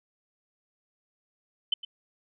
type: tone with echo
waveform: sine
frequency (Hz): 3054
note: G7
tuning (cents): -46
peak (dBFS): -21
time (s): 1.72-1.74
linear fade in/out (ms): 5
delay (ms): 110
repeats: 1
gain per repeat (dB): -15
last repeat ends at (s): 1.85
effects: none